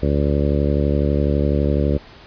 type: harmonic tone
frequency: 72 Hz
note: D2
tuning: 34 cents flat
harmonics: 1 / 2 / 3 / 4 / 5 / 6 / 7 / 8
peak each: -19 / -22 / -24 / -25 / -26 / -27 / -27 / -28 dBFS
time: 0.02-1.98 s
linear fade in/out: 10 ms
effects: pink hiss -43 dBFS RMS until 2.26 s + resampled to 11025 Hz